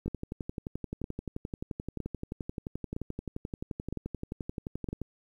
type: two click trains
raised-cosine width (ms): 3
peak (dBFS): -21 / -22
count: 6 / 58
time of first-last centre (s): 0.08-4.888 / 0.06-5.017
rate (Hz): 1.04 / 11.5
effects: 10-bit